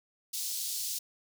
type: high-pass noise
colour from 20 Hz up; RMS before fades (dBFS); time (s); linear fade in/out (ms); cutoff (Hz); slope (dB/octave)
pink; -35; 0.33-0.99; 10; 4200; 24
effects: none